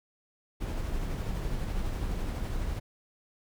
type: noise with tremolo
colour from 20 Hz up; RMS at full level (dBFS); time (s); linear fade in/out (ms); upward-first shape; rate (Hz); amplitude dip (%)
brown; -31; 0.6-2.8; 20; sine; 12; 25
effects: none